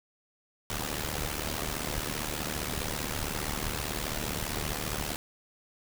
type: noise with amplitude modulation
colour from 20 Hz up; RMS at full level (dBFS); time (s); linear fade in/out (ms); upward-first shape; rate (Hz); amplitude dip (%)
pink; -30; 0.7-5.16; 0; sine; 75.2; 80
effects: none